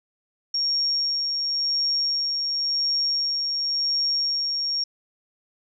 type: tone with tremolo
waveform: sine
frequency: 5550 Hz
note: F8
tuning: 12 cents flat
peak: -20 dBFS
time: 0.54-4.84 s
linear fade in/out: 5 ms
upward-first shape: sine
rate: 0.93 Hz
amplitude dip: 30%
effects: none